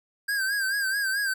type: tone with vibrato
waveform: square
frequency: 1596 Hz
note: G6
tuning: 31 cents sharp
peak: -25 dBFS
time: 0.28-1.34 s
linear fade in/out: 10 ms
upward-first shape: sine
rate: 4.6 Hz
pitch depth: 72 cents each way
effects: none